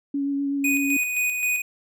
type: tone with vibrato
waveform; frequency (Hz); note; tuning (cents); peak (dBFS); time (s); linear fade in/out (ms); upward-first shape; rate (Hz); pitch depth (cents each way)
sine; 280; C#4; +18; -22; 0.14-0.97; 5; sine; 8; 15
type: tone with tremolo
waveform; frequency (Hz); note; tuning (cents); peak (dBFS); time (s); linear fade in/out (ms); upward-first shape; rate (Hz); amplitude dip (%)
square; 2484; D#7; -3; -21; 0.64-1.62; 5; square; 3.8; 40
effects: none